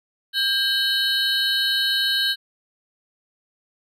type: tone cluster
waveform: triangle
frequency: 1599 / 3033 / 3860 / 4271 Hz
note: G6 / F#7 / B7 / C8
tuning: +34 / +42 / -40 / +35 cents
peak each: -23 dBFS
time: 0.33-2.36 s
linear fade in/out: 50 ms
effects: none